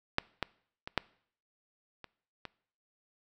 clicks, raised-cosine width 0.3 ms, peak -10 / -14 / -23 / -10 / -28 / -24 dBFS, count 6, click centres 0.184 / 0.427 / 0.875 / 0.977 / 2.043 / 2.453 s, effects noise-tail reverb RT60 0.6 s tail -23 dB re dry

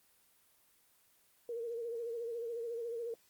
sine tone with vibrato, 466.2 Hz, A#4, in tune, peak -37 dBFS, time 1.49-3.14 s, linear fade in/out 2 ms, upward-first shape sine, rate 14 Hz, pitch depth 52 cents each way, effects white hiss -69 dBFS RMS until 3.29 s + Opus 24 kbps

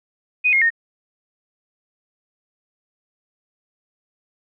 sine tone with pitch steps, 2489 / 2142 / 1843.2 Hz, D#7 / C7 / A#6, 0 / +40 / -20 cents, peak -13 dBFS, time 0.44-0.704 s, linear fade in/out 20 ms, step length 88 ms, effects none

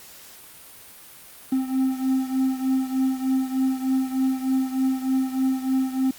triangle beating tone pair, 261.6 / 264.9 Hz, C4 / C4, 0 / +22 cents, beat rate 3.3 Hz, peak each -20 / -24 dBFS, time 1.52-6.11 s, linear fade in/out 5 ms, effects white hiss -45 dBFS RMS until 6.18 s + Opus 48 kbps

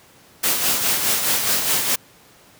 white noise with tremolo, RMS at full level -18 dBFS, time 0.43-1.96 s, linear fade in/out 10 ms, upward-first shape sine, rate 4.8 Hz, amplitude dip 45%, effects pink hiss -50 dBFS RMS until 2.59 s + high-pass 100 Hz 12 dB/octave

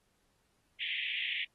white band-pass noise, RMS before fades -36 dBFS, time 0.8-1.45 s, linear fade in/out 10 ms, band 1900 to 3400 Hz, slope 96 dB/octave, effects pink hiss -75 dBFS RMS until 1.54 s + AAC 32 kbps

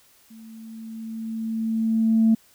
sine tone with level ramp, 223.5 Hz, A3, 27 cents sharp, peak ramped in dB -42 to -12 dBFS, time 0.3-2.35 s, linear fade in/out 10 ms, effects tanh soft clip ceiling -10 dBFS + white hiss -57 dBFS RMS until 2.54 s

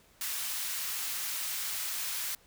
white high-pass noise, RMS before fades -35 dBFS, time 0.21-2.35 s, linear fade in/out 2 ms, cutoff 1200 Hz, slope 12 dB/octave, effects pink hiss -62 dBFS RMS until 2.46 s

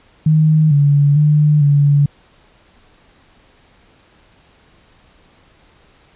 sine tone with pitch steps, 155.7 / 143.4 / 150 / 143.6 Hz, D#3 / D3 / D3 / D3, +2 / -41 / +37 / -39 cents, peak -8 dBFS, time 0.26-2.06 s, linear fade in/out 5 ms, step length 450 ms, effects pink hiss -51 dBFS RMS until 6.15 s + resampled to 8000 Hz

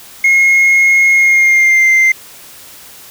sine tone with pitch glide, 2156 to 2087 Hz, C#7 to C7, -49 to -5 cents, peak -3 dBFS, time 0.24-2.12 s, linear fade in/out 5 ms, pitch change -56 cents, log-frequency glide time 1.12-1.9 s, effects tanh soft clip ceiling -5 dBFS + white hiss -36 dBFS RMS until 3.1 s

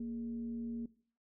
sine tone with frequency modulation, 233.1 Hz, A#3, in tune, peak -37 dBFS, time 0-0.86 s, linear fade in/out 5 ms, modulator 186 Hz, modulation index 0.3, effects noise-tail reverb RT60 0.5 s tail -20 dB re dry

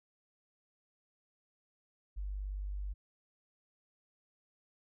sine tone, 49.2 Hz, G1, 7 cents sharp, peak -36 dBFS, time 2.16-2.94 s, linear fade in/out 20 ms, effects none

